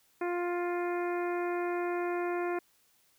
harmonic tone, 351 Hz, F4, 9 cents sharp, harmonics 1 / 2 / 3 / 4 / 5 / 6 / 7, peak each -31 / -37 / -41 / -43 / -45 / -47 / -48 dBFS, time 0.21-2.59 s, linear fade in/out 5 ms, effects white hiss -68 dBFS RMS until 3.18 s

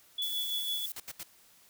sine tone with tremolo, 3421 Hz, A7, 49 cents flat, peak -30 dBFS, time 0.18-0.86 s, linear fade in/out 5 ms, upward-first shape sine, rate 6 Hz, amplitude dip 45%
violet noise, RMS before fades -39 dBFS, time 0.22-0.92 s, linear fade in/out 0 ms
white noise bursts, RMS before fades -41 dBFS, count 3, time 0.96-1.233 s, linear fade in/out 5 ms, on 41 ms, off 75 ms
effects white hiss -61 dBFS RMS until 1.69 s

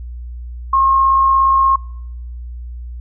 sine tone with amplitude modulation, 1076 Hz, C6, 48 cents sharp, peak -8 dBFS, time 0.73-1.76 s, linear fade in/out 5 ms, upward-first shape sine, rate 57 Hz, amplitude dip 30%, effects noise-tail reverb RT60 0.8 s tail -26 dB re dry + added 60 Hz sine -26 dBFS peak until 3 s

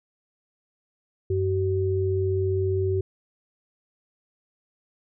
sine tone pair together, 95 / 380 Hz, F#2 / F#4, +46 / +46 cents, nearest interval 2 octaves, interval 2400 cents, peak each -24 dBFS, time 1.3-3.01 s, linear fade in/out 5 ms, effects none

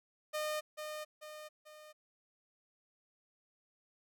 sawtooth tone with echo, 610 Hz, D#5, 34 cents flat, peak -31 dBFS, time 0.33-0.61 s, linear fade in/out 20 ms, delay 440 ms, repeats 3, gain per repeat -6 dB, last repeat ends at 1.93 s, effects none

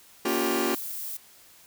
sawtooth chord, G half-diminished seventh, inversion first, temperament just, 235.2 / 282.2 / 352.8 / 392 Hz, Bb3 / Db4 / F4 / G4, +16 / +31 / +18 / 0 cents, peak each -27 / -27 / -24 / -26 dBFS, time 0.25-0.75 s, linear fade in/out 5 ms
violet noise, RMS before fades -35 dBFS, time 0.28-1.17 s, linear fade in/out 5 ms
effects white hiss -54 dBFS RMS until 1.66 s

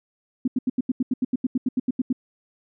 sine tone bursts, 253.7 Hz, B3, 47 cents sharp, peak -18 dBFS, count 16, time 0.45-2.128 s, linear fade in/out 5 ms, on 28 ms, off 82 ms, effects none

